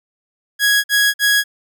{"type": "tone bursts", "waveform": "sawtooth", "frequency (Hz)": 1661.2, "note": "G#6", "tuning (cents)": 0, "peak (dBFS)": -8, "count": 3, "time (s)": [0.59, 1.44], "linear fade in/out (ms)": 50, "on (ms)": 250, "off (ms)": 50, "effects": []}